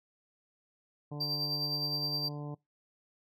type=harmonic tone; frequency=146.83 Hz; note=D3; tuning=in tune; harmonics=1 / 2 / 3 / 4 / 5 / 6 / 7; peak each=-38 / -44 / -48 / -50 / -52 / -54 / -55 dBFS; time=1.11-2.55 s; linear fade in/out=10 ms
type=tone with tremolo; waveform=triangle; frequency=4699 Hz; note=D8; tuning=in tune; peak=-29 dBFS; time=1.2-2.29 s; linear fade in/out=10 ms; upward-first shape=sine; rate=9.7 Hz; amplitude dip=45%
effects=noise-tail reverb RT60 0.2 s tail -24 dB re dry